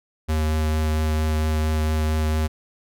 square tone with vibrato, 77.78 Hz, D#2, in tune, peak -20 dBFS, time 0.28-2.48 s, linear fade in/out 20 ms, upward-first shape triangle, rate 4.4 Hz, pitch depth 12 cents each way, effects none

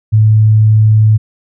sine tone, 108.4 Hz, A2, 25 cents flat, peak -4 dBFS, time 0.12-1.18 s, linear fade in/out 20 ms, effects none

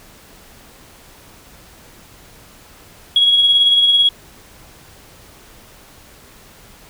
sine tone with tremolo, 3322 Hz, G#7, in tune, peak -7 dBFS, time 3.16-4.09 s, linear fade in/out 2 ms, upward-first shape sine, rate 18 Hz, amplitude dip 40%, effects tanh soft clip ceiling -3 dBFS + pink hiss -44 dBFS RMS until 6.89 s

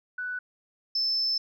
sine tone pair in turn, 1487 / 5272 Hz, F#6 / E8, +8 / -1 cents, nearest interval octave + minor seventh, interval 2191 cents, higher second, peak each -30 / -23 dBFS, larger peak second, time 0.18-0.39 / 0.95-1.38 s, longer second, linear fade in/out 5 ms, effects tanh soft clip ceiling -19 dBFS

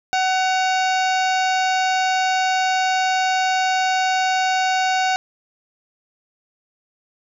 harmonic tone with a mistuned harmonic, 750 Hz, F#5, 23 cents sharp, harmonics 1 / 2 / 3 / 4 / 5 / 6 / 7 / 8 / 9, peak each -18 / -24 / -28 / -30 / -32 / -34 / -35 / -36 / -37 dBFS, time 0.13-5.16 s, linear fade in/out 0 ms, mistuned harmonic 4, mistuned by -120 cents, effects 9-bit

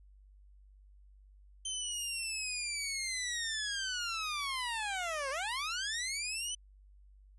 15% pulse linear two-way sweep, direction down then up, 3100 to 520 to 3037 Hz, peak -28 dBFS, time 1.65-6.55 s, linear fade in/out 5 ms, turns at 5.3 s, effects added 49 Hz sine -56 dBFS peak until 7.38 s + resampled to 24000 Hz

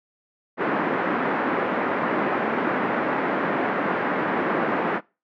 pink band-pass noise, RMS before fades -24 dBFS, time 0.57-5.01 s, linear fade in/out 50 ms, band 210 to 1900 Hz, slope 24 dB/octave, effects noise-tail reverb RT60 0.3 s tail -24 dB re dry

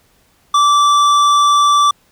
triangle tone with hard clipping, 1164 Hz, D6, 16 cents flat, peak -10 dBFS, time 0.54-1.91 s, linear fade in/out 5 ms, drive 15 dB, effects pink hiss -55 dBFS RMS until 2.11 s

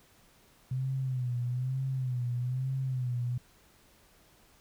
sine tone with vibrato, 127.3 Hz, C3, 47 cents flat, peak -29 dBFS, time 0.71-3.38 s, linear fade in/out 5 ms, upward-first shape sine, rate 1.1 Hz, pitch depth 80 cents each way, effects pink hiss -62 dBFS RMS until 4.6 s

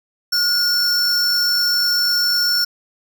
square tone pair together, 1433 / 5416 Hz, F6 / E8, +44 / +46 cents, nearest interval octave + major seventh, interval 2302 cents, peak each -24 / -16 dBFS, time 0.32-2.65 s, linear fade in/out 10 ms, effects none

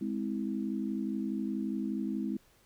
sine chord, Ab augmented, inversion none, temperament just, 207.7 / 259.6 / 324.5 Hz, Ab3 / C4 / E4, 0 / -13 / -27 cents, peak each -34 / -36 / -37 dBFS, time 0.01-2.37 s, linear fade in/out 5 ms, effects pink hiss -65 dBFS RMS until 2.65 s

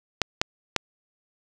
clicks, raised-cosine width 0.2 ms, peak -3 dBFS, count 3, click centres 0.217 / 0.415 / 0.763 s, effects none

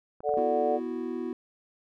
clicks, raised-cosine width 1 ms, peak -30 dBFS, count 4, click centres 0.205 / 0.292 / 0.34 / 0.387 s
harmonic tone, 146.83 Hz, D3, in tune, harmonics 3 / 4 / 5, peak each -28 / -28 / -28 dBFS, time 0.23-0.8 s, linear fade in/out 50 ms
triangle chord, B suspended fourth, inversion none, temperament equal, 246.9 / 329.6 / 370 Hz, B3 / E4 / F#4, 0 / 0 / 0 cents, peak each -33 dBFS, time 0.37-1.33 s, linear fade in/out 2 ms
effects none

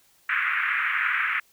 pink band-pass noise, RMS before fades -25 dBFS, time 0.29-1.4 s, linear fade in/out 5 ms, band 1300 to 2400 Hz, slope 48 dB/octave, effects white hiss -61 dBFS RMS until 1.52 s

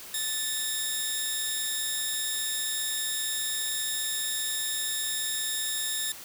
10% pulse tone pair together, 1760 / 3735 Hz, A6 / A#7, 0 / +3 cents, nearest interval octave + minor second, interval 1303 cents, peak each -25 / -22 dBFS, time 0.14-6.12 s, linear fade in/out 2 ms, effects white hiss -44 dBFS RMS until 6.24 s

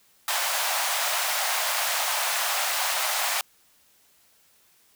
pink high-pass noise, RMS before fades -26 dBFS, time 0.28-3.41 s, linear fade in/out 2 ms, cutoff 630 Hz, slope 48 dB/octave, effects white hiss -61 dBFS RMS until 4.95 s

